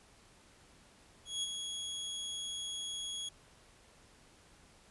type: tone with ADSR envelope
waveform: sawtooth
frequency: 3331 Hz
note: G#7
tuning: 4 cents sharp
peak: -29 dBFS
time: 1.25-3.29 s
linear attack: 180 ms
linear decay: 25 ms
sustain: -6 dB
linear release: 5 ms
effects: pink hiss -62 dBFS RMS until 4.9 s + resampled to 24000 Hz